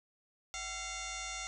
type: tone with frequency modulation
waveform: sine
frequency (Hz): 2170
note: C#7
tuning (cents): -37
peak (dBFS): -38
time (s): 0.54-1.47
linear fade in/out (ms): 0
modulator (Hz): 706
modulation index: 7.2
effects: none